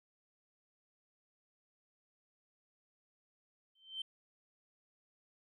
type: tone with exponential growth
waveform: sine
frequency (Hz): 3108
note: G7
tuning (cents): -16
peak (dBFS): -34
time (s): 3.75-4.02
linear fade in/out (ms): 5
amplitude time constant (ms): 58
effects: tanh soft clip ceiling -33 dBFS